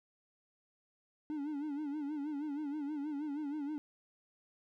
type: tone with vibrato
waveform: triangle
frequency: 293.7 Hz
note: D4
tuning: in tune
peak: -34 dBFS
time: 1.3-3.78 s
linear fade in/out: 0 ms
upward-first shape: sine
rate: 6.3 Hz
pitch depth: 94 cents each way
effects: none